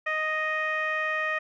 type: tone with low-pass filter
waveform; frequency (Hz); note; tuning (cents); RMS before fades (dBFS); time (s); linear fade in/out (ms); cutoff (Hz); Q
15% pulse; 622.3; D#5; 0; -28; 0.06-1.39; 10; 2100; 3.2
effects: none